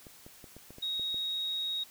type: clicks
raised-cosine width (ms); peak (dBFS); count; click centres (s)
2; -35; 8; 0.068 / 0.265 / 0.442 / 0.566 / 0.706 / 0.784 / 0.996 / 1.144
type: tone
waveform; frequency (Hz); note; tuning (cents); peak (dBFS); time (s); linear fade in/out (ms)
sine; 3773; A#7; +20; -31; 0.82-1.84; 10
effects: white hiss -55 dBFS RMS until 1.9 s